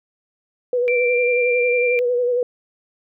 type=tone with vibrato; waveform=sine; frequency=490 Hz; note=B4; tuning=14 cents flat; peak=-16 dBFS; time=0.73-2.43 s; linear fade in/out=2 ms; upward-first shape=sine; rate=11 Hz; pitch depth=37 cents each way
type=tone with pitch glide; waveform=sine; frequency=2349 to 2368 Hz; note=D7 to D7; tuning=0 to +14 cents; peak=-20 dBFS; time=0.88-1.99 s; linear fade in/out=0 ms; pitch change=+14 cents; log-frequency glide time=1.04-1.17 s
effects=none